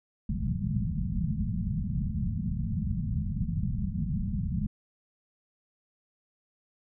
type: low-pass noise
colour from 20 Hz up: white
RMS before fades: -30 dBFS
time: 0.29-4.67 s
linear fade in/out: 5 ms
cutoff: 220 Hz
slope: 96 dB/octave
effects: none